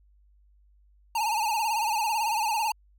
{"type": "tone with vibrato", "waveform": "square", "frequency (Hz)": 880, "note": "A5", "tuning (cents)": 0, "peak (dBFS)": -25, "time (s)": [1.15, 2.72], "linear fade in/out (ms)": 5, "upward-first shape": "sine", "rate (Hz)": 18, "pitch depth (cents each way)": 100, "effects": ["added 50 Hz sine -57 dBFS peak until 2.98 s"]}